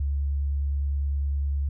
sine tone with vibrato, 70.4 Hz, C#2, 27 cents sharp, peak -23 dBFS, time 0-1.69 s, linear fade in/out 5 ms, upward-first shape sine, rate 9.8 Hz, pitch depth 10 cents each way, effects none

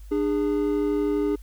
triangle tone pair together, 298 / 410.3 Hz, D4 / G#4, +25 / -21 cents, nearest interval tritone, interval 554 cents, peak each -22 dBFS, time 0.11-1.36 s, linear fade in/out 10 ms, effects added 50 Hz sine -39 dBFS peak until 1.42 s + white hiss -59 dBFS RMS until 1.42 s

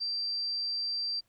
sine tone, 4699 Hz, D8, in tune, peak -30 dBFS, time 0-1.21 s, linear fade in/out 20 ms, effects pink hiss -73 dBFS RMS until 1.28 s

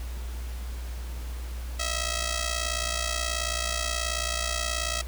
5% pulse ring-modulated tone, 648 Hz, E5, 30 cents flat, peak -14 dBFS, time 1.79-5.02 s, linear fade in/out 10 ms, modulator 29.3 Hz, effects added 60 Hz sine -32 dBFS peak until 5.07 s + pink hiss -46 dBFS RMS until 5.07 s

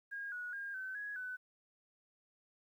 sine tone with pitch steps, 1628 / 1462 / 1616 / 1529 / 1668 / 1501 Hz, G#6 / F#6 / G#6 / G6 / G#6 / F#6, -35 / -21 / -48 / -44 / +7 / +24 cents, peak -40 dBFS, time 0.11-1.37 s, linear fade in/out 20 ms, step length 210 ms, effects 12-bit

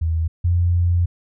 sine tone pair in turn, 81.3 / 87.2 Hz, E2 / F2, -23 / -2 cents, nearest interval minor second, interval 121 cents, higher second, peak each -17 / -14 dBFS, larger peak second, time 0.01-0.28 / 0.44-1.06 s, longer second, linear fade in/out 10 ms, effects none

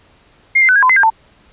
sine tone with pitch steps, 2127 / 2083 / 1506 / 1634 / 1018 / 2053 / 1602 / 891 Hz, C7 / C7 / F#6 / G#6 / C6 / C7 / G6 / A5, +28 / -8 / +30 / -29 / -48 / -33 / +37 / +22 cents, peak -7 dBFS, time 0.55-1.102 s, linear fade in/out 10 ms, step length 69 ms, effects pink hiss -50 dBFS RMS until 1.52 s + resampled to 8000 Hz

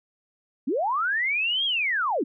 sine linear two-way sweep, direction up then down, 220 to 3322 to 220 Hz, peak -22 dBFS, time 0.67-2.24 s, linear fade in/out 10 ms, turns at 1.65 s, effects none

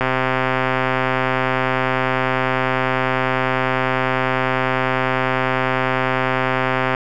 click train, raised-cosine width 0.5 ms, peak -3 dBFS, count 903, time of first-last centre 0.01-6.948 s, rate 130 Hz, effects none

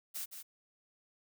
blue noise with echo, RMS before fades -40 dBFS, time 0.14-0.26 s, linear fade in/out 20 ms, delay 170 ms, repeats 1, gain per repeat -7 dB, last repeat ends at 0.43 s, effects none

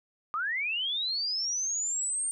sine linear sweep, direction up, 1175 to 8870 Hz, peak -28 dBFS, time 0.34-2.31 s, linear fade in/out 0 ms, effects none

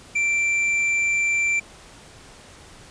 sine tone with hard clipping, 2349 Hz, D7, in tune, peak -20 dBFS, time 0.15-1.6 s, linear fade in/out 10 ms, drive 5 dB, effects pink hiss -46 dBFS RMS until 2.9 s + resampled to 22050 Hz

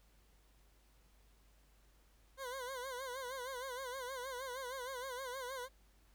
20% pulse tone with vibrato, 514 Hz, C5, 31 cents flat, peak -37 dBFS, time 2.37-5.69 s, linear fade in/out 50 ms, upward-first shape sine, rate 6.4 Hz, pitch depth 100 cents each way, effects added 50 Hz sine -66 dBFS peak until 6.14 s + pink hiss -72 dBFS RMS until 6.14 s

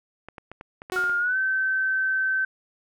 clicks, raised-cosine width 0.5 ms, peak -24 dBFS, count 10, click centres 0.286 / 0.382 / 0.516 / 0.611 / 0.819 / 0.899 / 0.959 / 0.989 / 1.039 / 1.096 s
sawtooth tone with exponential decay, 370 Hz, F#4, in tune, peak -22 dBFS, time 0.92-1.37 s, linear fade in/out 0 ms, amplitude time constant 97 ms
sine tone with pitch glide, 1413 to 1540.9 Hz, F6 to G6, +20 to -30 cents, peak -21 dBFS, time 0.96-2.45 s, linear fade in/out 5 ms, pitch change +150 cents, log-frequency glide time 1.19-1.37 s
effects none

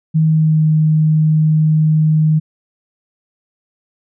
sine tone with pitch glide, 158.1 to 155.65 Hz, D#3 to D#3, +28 to +1 cents, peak -9 dBFS, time 0.14-2.4 s, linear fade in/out 20 ms, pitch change -27 cents, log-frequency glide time 0.25-0.65 s, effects none

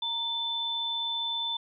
sine tone pair together, 932.3 / 3525 Hz, A#5 / A7, 0 / +2 cents, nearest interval octave + major seventh, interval 2302 cents, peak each -37 / -29 dBFS, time 0.02-1.57 s, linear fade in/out 5 ms, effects none

